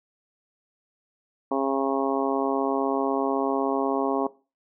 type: harmonic tone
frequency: 136.1 Hz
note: C#3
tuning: 31 cents flat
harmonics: 2 / 3 / 4 / 5 / 6 / 7 / 8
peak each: -27 / -29 / -30 / -31 / -32 / -32 / -33 dBFS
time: 1.51-4.27 s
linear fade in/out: 5 ms
effects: noise-tail reverb RT60 0.3 s tail -18 dB re dry